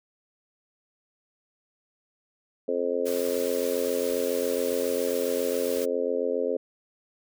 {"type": "harmonic tone", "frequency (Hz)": 87.31, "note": "F2", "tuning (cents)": 0, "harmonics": [3, 4, 5, 6, 7], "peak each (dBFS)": [-34, -35, -28, -28, -35], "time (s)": [2.68, 6.57], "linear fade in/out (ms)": 5}
{"type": "noise", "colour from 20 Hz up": "white", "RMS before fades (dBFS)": -38, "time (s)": [3.05, 5.86], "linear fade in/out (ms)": 20}
{"effects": []}